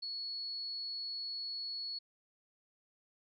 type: tone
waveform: sine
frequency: 4380 Hz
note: C#8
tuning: 22 cents flat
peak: -38 dBFS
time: 0.02-1.99 s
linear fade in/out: 10 ms
effects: none